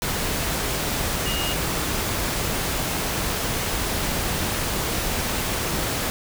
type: tone in noise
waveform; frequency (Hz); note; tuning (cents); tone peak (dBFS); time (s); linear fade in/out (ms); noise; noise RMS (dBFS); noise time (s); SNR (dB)
sine; 2857; F7; +39; -28; 1.26-1.53; 0; pink; -25; 0.02-6.1; -6
effects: none